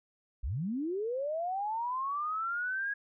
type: linear sweep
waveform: sine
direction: up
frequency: 44 to 1661.2 Hz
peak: -31 dBFS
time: 0.43-2.94 s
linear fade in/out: 10 ms
effects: none